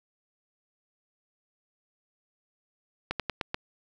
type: slowing click train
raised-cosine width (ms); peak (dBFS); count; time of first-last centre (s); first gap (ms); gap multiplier
0.3; -13; 5; 3.11-3.544; 87; 1.15
effects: none